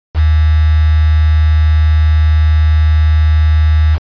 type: tone with quantisation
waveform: sine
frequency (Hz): 77.7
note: D#2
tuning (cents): -2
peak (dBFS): -6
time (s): 0.14-3.99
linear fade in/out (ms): 50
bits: 4
effects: resampled to 11025 Hz